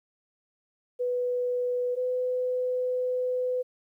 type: tone pair in turn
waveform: sine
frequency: 493.9 / 502.8 Hz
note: B4 / B4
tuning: 0 / +31 cents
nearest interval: unison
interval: 31 cents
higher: second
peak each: -25 dBFS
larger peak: neither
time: 0.99-1.96 / 1.96-3.63 s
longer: second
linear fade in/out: 20 ms
effects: 11-bit